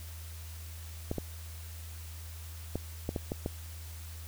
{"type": "clicks", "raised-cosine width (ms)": 2, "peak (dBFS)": -19, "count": 7, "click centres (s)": [1.114, 1.183, 2.756, 3.091, 3.162, 3.319, 3.461], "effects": ["added 81 Hz sine -42 dBFS peak until 4.27 s", "white hiss -51 dBFS RMS until 4.27 s"]}